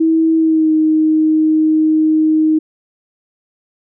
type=tone with pitch glide; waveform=sine; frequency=323 to 312.7 Hz; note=E4 to D#4; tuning=-35 to +9 cents; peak=-9 dBFS; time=0-2.59 s; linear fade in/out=10 ms; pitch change=-56 cents; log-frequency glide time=0.37-0.72 s; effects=none